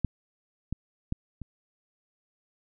clicks, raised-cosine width 5 ms, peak -12 / -18 / -16 / -26 dBFS, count 4, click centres 0.047 / 0.726 / 1.124 / 1.417 s, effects none

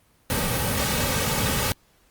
pink noise with comb filter, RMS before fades -24 dBFS, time 0.3-1.72 s, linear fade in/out 0 ms, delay 2.9 ms, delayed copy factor -0.65, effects pink hiss -61 dBFS RMS until 2.1 s + Opus 32 kbps

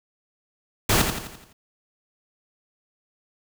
pink noise with echo, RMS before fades -19 dBFS, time 0.89-1.02 s, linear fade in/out 5 ms, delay 85 ms, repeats 6, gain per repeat -6 dB, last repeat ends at 1.53 s, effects none

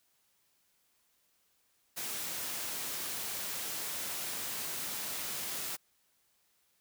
white high-pass noise, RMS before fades -38 dBFS, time 1.96-5.77 s, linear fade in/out 20 ms, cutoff 100 Hz, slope 12 dB/octave, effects white hiss -73 dBFS RMS until 6.8 s

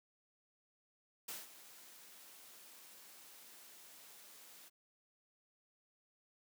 white noise with ADSR envelope, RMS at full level -44 dBFS, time 1.28-4.7 s, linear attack 7 ms, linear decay 180 ms, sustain -14 dB, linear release 27 ms, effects high-pass 200 Hz 12 dB/octave

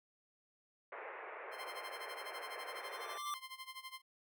pink band-pass noise, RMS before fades -48 dBFS, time 0.92-3.18 s, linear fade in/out 2 ms, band 410 to 2300 Hz, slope 48 dB/octave
15% pulse tone with tremolo, 1046.5 Hz, C6, in tune, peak -38 dBFS, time 1.51-4.02 s, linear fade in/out 50 ms, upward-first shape sine, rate 12 Hz, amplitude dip 85%
square tone with exponential growth, 1174.7 Hz, D6, in tune, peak -37 dBFS, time 2.6-3.34 s, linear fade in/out 0 ms, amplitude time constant 160 ms
effects none

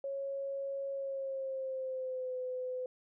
sine tone with pitch glide, 550 to 507.3 Hz, C#5 to B4, -14 to +46 cents, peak -35 dBFS, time 0.04-2.86 s, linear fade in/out 2 ms, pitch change -140 cents, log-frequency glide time 0.92-2.36 s, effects none

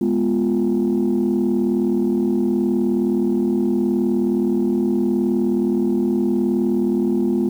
sine chord, F diminished, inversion first, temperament equal, 207.7 / 246.9 / 349.2 Hz, Ab3 / Cb4 / F4, 0 / 0 / 0 cents, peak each -19 dBFS, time 0.01-7.49 s, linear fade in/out 5 ms, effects tanh soft clip ceiling -11 dBFS + 8-bit

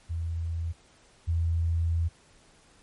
sine tone pair in turn, 83 / 83.31 Hz, E2 / E2, +12 / +19 cents, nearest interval unison, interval 7 cents, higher second, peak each -28 / -23 dBFS, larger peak second, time 0.09-0.73 / 1.27-2.09 s, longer second, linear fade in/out 20 ms, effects pink hiss -59 dBFS RMS until 2.82 s + MP3 48 kbps

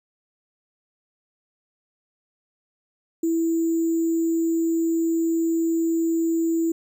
sine tone with sample-and-hold, 329.6 Hz, E4, in tune, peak -19 dBFS, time 3.23-6.72 s, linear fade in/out 5 ms, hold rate 7350 Hz, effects none

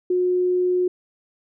sine tone, 362 Hz, F#4, 38 cents flat, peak -17 dBFS, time 0.1-0.88 s, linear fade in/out 5 ms, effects none

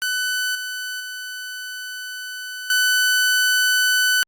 sawtooth tone with level steps, 1500 Hz, F#6, 23 cents sharp, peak -17 / -23 / -26 / -12 dBFS, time 0.02-4.23 s, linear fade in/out 0 ms, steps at 0.55 / 1 / 2.7 s, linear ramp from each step 2 ms, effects Opus 48 kbps

